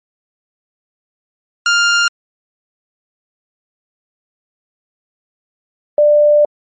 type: tone pair in turn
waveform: sawtooth / sine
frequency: 1401 / 592.8 Hz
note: F6 / D5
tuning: +5 / +16 cents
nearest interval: octave + minor third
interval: 1489 cents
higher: first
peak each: -6 dBFS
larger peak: neither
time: 1.66-2.08 / 5.98-6.45 s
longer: second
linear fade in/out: 2 ms
effects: MP3 32 kbps